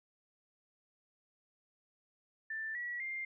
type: tone with pitch steps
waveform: sine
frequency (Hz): 1772 / 1932.4 / 2107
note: A6 / B6 / C7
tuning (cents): +12 / -38 / +12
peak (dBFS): -37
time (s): 2.5-3.25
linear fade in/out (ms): 5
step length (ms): 250
effects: none